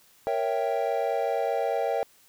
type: chord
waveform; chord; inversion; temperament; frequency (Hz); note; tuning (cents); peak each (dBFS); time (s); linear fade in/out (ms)
triangle; A# diminished seventh; none; equal; 466.2 / 554.4 / 659.3 / 784; A#4 / C#5 / E5 / G5; 0 / 0 / 0 / 0; -28; 0.27-2.03; 0
effects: white hiss -59 dBFS RMS until 2.28 s